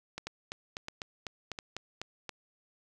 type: two click trains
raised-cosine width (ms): 0.2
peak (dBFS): -20 / -21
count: 8 / 4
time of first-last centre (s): 0.27-2.016 / 0.18-2.293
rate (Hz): 4.01 / 1.42
effects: none